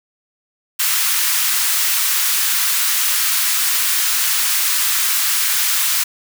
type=high-pass noise; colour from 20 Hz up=white; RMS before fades=-17 dBFS; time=0.79-6.04 s; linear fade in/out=10 ms; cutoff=1100 Hz; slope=24 dB/octave; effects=none